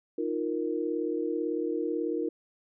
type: chord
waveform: sine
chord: Eb suspended second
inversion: none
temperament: equal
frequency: 311.1 / 349.2 / 466.2 Hz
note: Eb4 / F4 / Bb4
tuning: 0 / 0 / 0 cents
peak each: -32 dBFS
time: 0.18-2.29 s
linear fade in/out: 5 ms
effects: none